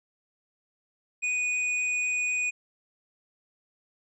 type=tone with hard clipping; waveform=sine; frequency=2476 Hz; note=D#7; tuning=9 cents flat; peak=-27 dBFS; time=1.22-2.51 s; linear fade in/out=20 ms; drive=9 dB; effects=resampled to 24000 Hz